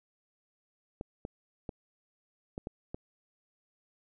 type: clicks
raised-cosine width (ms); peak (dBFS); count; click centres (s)
2; -24; 6; 1.011 / 1.251 / 1.692 / 2.579 / 2.671 / 2.945
effects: none